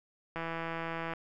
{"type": "click train", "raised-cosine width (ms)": 0.5, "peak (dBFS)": -22, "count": 129, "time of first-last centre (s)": [0.36, 1.136], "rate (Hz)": 165, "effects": []}